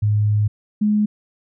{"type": "tone pair in turn", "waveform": "sine", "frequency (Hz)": [105.1, 210.2], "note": ["G#2", "G#3"], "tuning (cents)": [21, 21], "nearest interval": "octave", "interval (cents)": 1200, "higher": "second", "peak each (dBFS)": -14, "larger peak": "neither", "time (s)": [[0.02, 0.48], [0.81, 1.06]], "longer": "first", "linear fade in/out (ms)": 10, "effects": []}